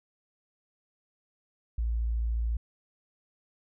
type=tone; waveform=sine; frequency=57 Hz; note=A#1; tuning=38 cents flat; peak=-26 dBFS; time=1.78-2.57 s; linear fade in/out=5 ms; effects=none